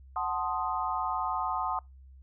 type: chord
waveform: sine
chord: F# diminished seventh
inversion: none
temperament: equal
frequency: 740 / 880 / 1046.5 / 1244.5 Hz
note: F#5 / A5 / C6 / Eb6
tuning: 0 / 0 / 0 / 0 cents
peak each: -34 dBFS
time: 0.16-1.79 s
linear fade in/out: 2 ms
effects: noise-tail reverb RT60 0.2 s tail -26 dB re dry + added 66 Hz sine -49 dBFS peak until 2.22 s